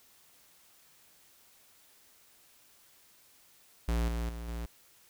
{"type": "tone with level steps", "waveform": "square", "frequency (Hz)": 57.8, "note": "A#1", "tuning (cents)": -14, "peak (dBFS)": [-28, -32, -39, -36], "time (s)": [3.88, 4.66], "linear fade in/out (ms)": 5, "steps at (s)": [4.08, 4.29, 4.48], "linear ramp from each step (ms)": 2, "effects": ["white hiss -62 dBFS RMS until 5.09 s"]}